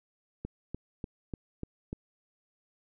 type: click train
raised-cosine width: 3 ms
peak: -23 dBFS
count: 6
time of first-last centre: 0.45-1.929 s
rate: 3.38 Hz
effects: none